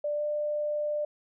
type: tone with pitch glide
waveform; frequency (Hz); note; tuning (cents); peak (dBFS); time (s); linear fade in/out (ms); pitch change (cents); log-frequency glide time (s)
sine; 590 to 595.8; D5 to D5; +8 to +25; -27; 0.04-1.05; 5; +17; 0.15-0.23
effects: none